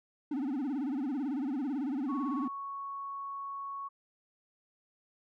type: tone with vibrato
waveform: triangle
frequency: 273.6 Hz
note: C#4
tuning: 23 cents flat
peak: -29 dBFS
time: 0.31-2.48 s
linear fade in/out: 5 ms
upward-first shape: sine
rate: 18 Hz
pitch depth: 190 cents each way
type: tone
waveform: sine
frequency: 1108.7 Hz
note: C#6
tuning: in tune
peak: -37 dBFS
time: 2.08-3.89 s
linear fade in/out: 20 ms
effects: none